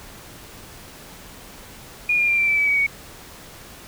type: tone with pitch steps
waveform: sine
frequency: 2436 / 2407 / 2378 / 2349 / 2321 / 2293 / 2265 / 2238 Hz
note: D#7 / D7 / D7 / D7 / D7 / D7 / C#7 / C#7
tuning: -37 / +42 / +21 / 0 / -21 / -42 / +37 / +16 cents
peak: -16 dBFS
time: 2.09-2.866 s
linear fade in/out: 5 ms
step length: 97 ms
effects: pink hiss -42 dBFS RMS until 3.87 s